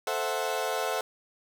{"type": "chord", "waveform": "30% pulse", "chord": "F# half-diminished seventh", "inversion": "first", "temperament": "equal", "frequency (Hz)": [440, 523.3, 659.3, 740], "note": ["A4", "C5", "E5", "F#5"], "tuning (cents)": [0, 0, 0, 0], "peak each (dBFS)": -31, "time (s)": [0.07, 1.01], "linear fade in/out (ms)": 2, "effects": []}